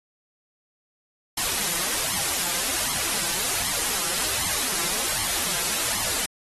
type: noise with flanger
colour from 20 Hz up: white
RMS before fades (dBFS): -25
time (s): 1.37-6.26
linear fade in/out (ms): 5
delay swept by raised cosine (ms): 0.94 to 5.94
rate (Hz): 1.3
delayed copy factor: +0.7
effects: AAC 32 kbps